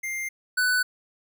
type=tone pair in turn; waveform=square; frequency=2100 / 1493.8 Hz; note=C7 / F#6; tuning=+6 / +16 cents; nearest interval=tritone; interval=590 cents; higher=first; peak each=-29 / -21 dBFS; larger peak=second; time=0.03-0.29 / 0.57-0.83 s; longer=neither; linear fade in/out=10 ms; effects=none